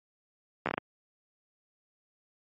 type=slowing click train; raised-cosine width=0.5 ms; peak=-13 dBFS; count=6; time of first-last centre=0.66-0.779 s; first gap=12 ms; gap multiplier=1.35; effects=high-pass 150 Hz 12 dB/octave + MP3 32 kbps